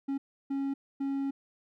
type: tone bursts at uneven times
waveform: triangle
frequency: 274.9 Hz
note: C#4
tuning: 14 cents flat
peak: -27 dBFS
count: 3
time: 0.08-0.18 / 0.5-0.74 / 1-1.31 s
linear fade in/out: 10 ms
effects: none